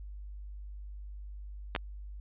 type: clicks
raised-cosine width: 0.3 ms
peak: -15 dBFS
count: 2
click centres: 1.751 / 1.762 s
effects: added 50 Hz sine -41 dBFS peak until 2.2 s + resampled to 8000 Hz